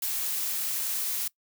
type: noise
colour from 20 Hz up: blue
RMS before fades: -30 dBFS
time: 0.02-1.28 s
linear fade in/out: 5 ms
effects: noise-tail reverb RT60 0.1 s tail -22 dB re dry